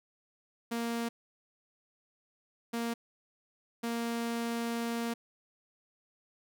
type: tone bursts at uneven times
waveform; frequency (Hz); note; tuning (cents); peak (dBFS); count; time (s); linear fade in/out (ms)
sawtooth; 233.1; A#3; 0; -28; 3; 0.71-1.09 / 2.73-2.94 / 3.83-5.14; 10
effects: none